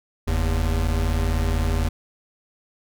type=tone pair together; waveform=square; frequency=45.18 / 80.5 Hz; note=F#1 / E2; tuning=-40 / -41 cents; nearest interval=minor seventh; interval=999 cents; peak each=-23 dBFS; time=0.27-1.89 s; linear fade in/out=10 ms; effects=none